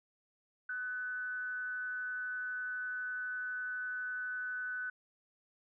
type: tone with frequency modulation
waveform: sine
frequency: 1498 Hz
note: F#6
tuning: 21 cents sharp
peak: -36 dBFS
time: 0.69-4.9 s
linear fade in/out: 5 ms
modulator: 228 Hz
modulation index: 0.27
effects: none